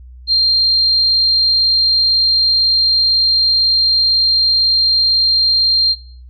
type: tone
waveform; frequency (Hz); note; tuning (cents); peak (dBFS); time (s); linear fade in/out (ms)
sine; 4186; C8; 0; -9; 0.27-5.96; 50
effects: noise-tail reverb RT60 0.5 s tail -20 dB re dry + added 62 Hz sine -34 dBFS peak until 6.29 s